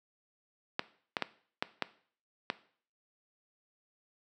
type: clicks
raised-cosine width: 0.3 ms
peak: -13 dBFS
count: 6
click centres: 0.794 / 1.168 / 1.223 / 1.625 / 1.823 / 2.501 s
effects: noise-tail reverb RT60 0.5 s tail -17 dB re dry + high-pass 200 Hz 12 dB/octave